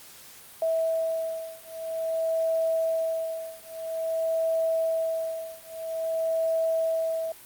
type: beating tone pair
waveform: sine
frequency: 651 / 651.5 Hz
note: E5 / E5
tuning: -22 / -20 cents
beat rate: 0.5 Hz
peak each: -28 / -28 dBFS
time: 0.62-7.32 s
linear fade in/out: 2 ms
effects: white hiss -48 dBFS RMS until 7.45 s + Opus 48 kbps